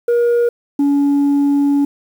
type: tone pair in turn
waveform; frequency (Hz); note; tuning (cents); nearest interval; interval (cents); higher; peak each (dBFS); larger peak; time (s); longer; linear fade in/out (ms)
sine; 475.3 / 283.7; A#4 / C#4; +34 / +40; major sixth; 894; first; -8; neither; 0.08-0.49 / 0.79-1.85; second; 5
effects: tanh soft clip ceiling -10 dBFS + 7-bit